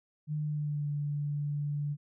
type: tone with pitch glide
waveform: sine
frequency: 151.3 to 145.89 Hz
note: D#3 to D3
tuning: -48 to -11 cents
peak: -30 dBFS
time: 0.27-1.97 s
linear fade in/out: 50 ms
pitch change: -63 cents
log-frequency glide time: 0.37-0.89 s
effects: none